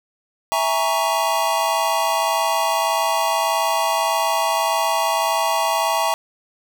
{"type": "chord", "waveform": "square", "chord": "A# half-diminished seventh", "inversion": "second", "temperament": "equal with one note detuned", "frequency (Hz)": [659.3, 830.6, 932.3, 1118.4], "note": ["E5", "G#5", "A#5", "C#6"], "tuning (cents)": [0, 0, 0, 15], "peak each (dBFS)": [-24, -24, -23, -25], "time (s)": [0.52, 6.14], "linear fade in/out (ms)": 0, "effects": ["9-bit"]}